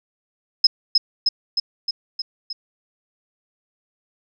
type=tone with echo; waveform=sine; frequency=5130 Hz; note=E8; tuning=48 cents flat; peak=-8 dBFS; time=0.64-0.67 s; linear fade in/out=5 ms; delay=310 ms; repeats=6; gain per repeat=-3 dB; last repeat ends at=2.53 s; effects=none